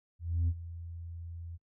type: tone with ADSR envelope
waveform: sine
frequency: 84.5 Hz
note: E2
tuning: 43 cents sharp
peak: -23 dBFS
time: 0.19-1.58 s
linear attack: 290 ms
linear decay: 56 ms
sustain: -17 dB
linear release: 32 ms
effects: noise-tail reverb RT60 0.1 s tail -23 dB re dry + tanh soft clip ceiling -24 dBFS